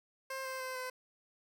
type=tone with pitch steps; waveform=15% pulse; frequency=530 / 523.3 / 516.7 / 510.2 Hz; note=C5 / C5 / C5 / C5; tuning=+22 / 0 / -22 / -44 cents; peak=-32 dBFS; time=0.3-0.9 s; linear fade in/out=5 ms; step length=150 ms; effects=none